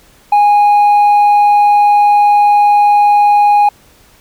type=tone with hard clipping; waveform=triangle; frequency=825 Hz; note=G#5; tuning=12 cents flat; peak=-4 dBFS; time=0.32-3.69 s; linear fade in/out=5 ms; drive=1 dB; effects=pink hiss -46 dBFS RMS until 4.2 s